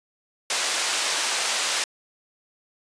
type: band-pass noise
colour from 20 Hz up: white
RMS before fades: -25 dBFS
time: 0.5-1.84 s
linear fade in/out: 2 ms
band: 540 to 7000 Hz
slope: 12 dB/octave
effects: resampled to 22050 Hz